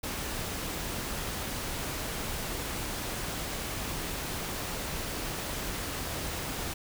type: noise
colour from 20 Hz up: pink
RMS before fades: -35 dBFS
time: 0.03-6.74 s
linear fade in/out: 10 ms
effects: none